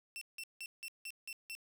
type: tone bursts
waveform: sawtooth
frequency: 2693 Hz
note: E7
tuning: 36 cents sharp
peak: -39 dBFS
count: 7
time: 0.16-1.551 s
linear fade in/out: 0 ms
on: 53 ms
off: 170 ms
effects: none